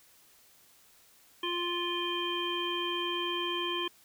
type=harmonic tone; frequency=349.2 Hz; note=F4; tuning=in tune; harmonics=1 / 3 / 5 / 7 / 9; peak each=-35 / -36 / -43 / -41 / -34 dBFS; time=1.43-3.88 s; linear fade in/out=5 ms; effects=white hiss -61 dBFS RMS until 4.04 s